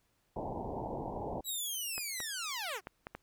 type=low-pass noise; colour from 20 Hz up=white; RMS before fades=-39 dBFS; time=0.36-1.41 s; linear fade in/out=5 ms; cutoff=940 Hz; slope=96 dB/octave
type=linear sweep; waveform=10% pulse; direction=down; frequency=3940 to 340 Hz; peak=-28 dBFS; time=1.44-2.81 s; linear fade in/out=50 ms
type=clicks; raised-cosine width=0.5 ms; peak=-26 dBFS; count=5; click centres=1.98 / 2.203 / 2.871 / 3.069 / 3.15 s
effects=pink hiss -75 dBFS RMS until 3.22 s